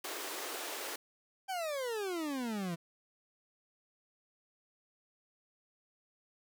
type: high-pass noise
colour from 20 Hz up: pink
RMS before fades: -41 dBFS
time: 0.04-0.96 s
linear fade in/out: 5 ms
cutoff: 310 Hz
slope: 48 dB/octave
type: exponential sweep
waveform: 40% pulse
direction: down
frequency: 789 to 163.5 Hz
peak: -34 dBFS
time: 1.48-2.76 s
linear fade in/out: 20 ms
effects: none